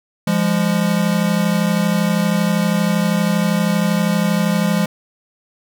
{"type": "tone pair together", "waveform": "square", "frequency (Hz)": [172.47, 205.1], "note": ["F3", "G#3"], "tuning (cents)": [-21, -21], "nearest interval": "minor third", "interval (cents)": 300, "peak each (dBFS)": -18, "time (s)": [0.27, 4.86], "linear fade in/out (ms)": 5, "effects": []}